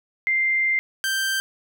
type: tone pair in turn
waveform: sine / sawtooth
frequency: 2093 / 1568 Hz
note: C7 / G6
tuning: 0 / 0 cents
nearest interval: perfect fourth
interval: 500 cents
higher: first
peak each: -18 dBFS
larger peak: neither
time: 0.27-0.79 / 1.04-1.4 s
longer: first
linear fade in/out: 0 ms
effects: none